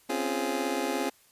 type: chord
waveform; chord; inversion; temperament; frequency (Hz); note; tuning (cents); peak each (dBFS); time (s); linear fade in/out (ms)
25% pulse; Db major seventh; third; just; 259.9 / 277.2 / 346.5 / 415.8; C4 / Db4 / F4 / Ab4; -11 / 0 / -14 / +2; -30; 0.09-1.1; 10
effects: white hiss -61 dBFS RMS until 1.31 s + resampled to 32000 Hz